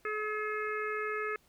harmonic tone, 426.6 Hz, G#4, 46 cents sharp, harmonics 1 / 3 / 4 / 5 / 6, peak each -36 / -37 / -39 / -41 / -46 dBFS, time 0.05-1.36 s, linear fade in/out 2 ms, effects pink hiss -67 dBFS RMS until 1.48 s

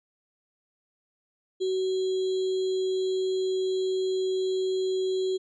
sine tone with sample-and-hold, 375.7 Hz, F#4, 26 cents sharp, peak -24 dBFS, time 1.6-5.38 s, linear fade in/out 20 ms, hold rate 3675 Hz, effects resampled to 16000 Hz

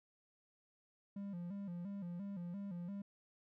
triangle tone with vibrato, 186.6 Hz, F#3, 15 cents sharp, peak -40 dBFS, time 1.16-3.02 s, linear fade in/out 5 ms, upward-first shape square, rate 2.9 Hz, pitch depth 120 cents each way, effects none

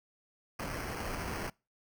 pink noise with sample-and-hold, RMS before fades -38 dBFS, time 0.59-1.5 s, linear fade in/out 5 ms, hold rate 3675 Hz, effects noise-tail reverb RT60 0.3 s tail -26 dB re dry

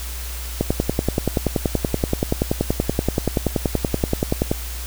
click train, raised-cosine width 2 ms, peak -4 dBFS, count 42, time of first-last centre 0.61-4.515 s, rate 10.5 Hz, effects added 60 Hz sine -28 dBFS peak until 4.86 s + white hiss -34 dBFS RMS until 4.86 s

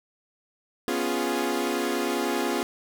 sawtooth chord, C# dominant seventh, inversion third, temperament equal, 246.9 / 277.2 / 349.2 / 415.3 Hz, B3 / C#4 / E#4 / G#4, 0 / 0 / 0 / 0 cents, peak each -27 / -27 / -25 / -27 dBFS, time 0.88-2.63 s, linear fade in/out 0 ms, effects none

